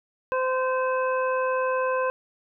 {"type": "harmonic tone", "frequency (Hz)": 516, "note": "C5", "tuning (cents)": -24, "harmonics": [1, 2, 3, 5], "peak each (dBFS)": [-24, -27, -32, -38], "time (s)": [0.32, 2.1], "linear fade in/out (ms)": 0, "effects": []}